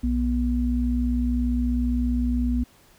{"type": "tone pair together", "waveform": "sine", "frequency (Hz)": [61, 244], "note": ["B1", "B3"], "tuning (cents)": [-21, -21], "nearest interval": "2 octaves", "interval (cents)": 2400, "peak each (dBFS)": -23, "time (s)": [0.03, 2.64], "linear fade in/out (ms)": 10, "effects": ["pink hiss -56 dBFS RMS until 2.98 s"]}